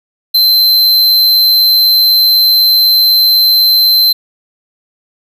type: tone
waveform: square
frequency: 4096 Hz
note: C8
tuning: 38 cents flat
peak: -6 dBFS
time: 0.34-4.13 s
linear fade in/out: 10 ms
effects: none